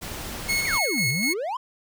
pink noise, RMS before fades -34 dBFS, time 0.01-0.79 s, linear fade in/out 20 ms
sawtooth tone with tremolo, 2181 Hz, C#7, 29 cents flat, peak -18 dBFS, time 0.48-1.34 s, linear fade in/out 20 ms, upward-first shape square, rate 4 Hz, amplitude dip 35%
triangle exponential two-way sweep, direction down then up, 2400 to 115.6 to 1079 Hz, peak -24 dBFS, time 0.65-1.57 s, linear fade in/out 5 ms, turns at 1.08 s
effects none

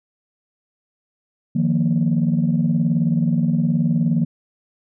sine chord, Eb suspended second, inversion none, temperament equal, 155.56 / 174.61 / 233.1 Hz, Eb3 / F3 / Bb3, 0 / 0 / 0 cents, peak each -19 dBFS, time 1.55-4.25 s, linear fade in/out 10 ms, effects tanh soft clip ceiling -9 dBFS

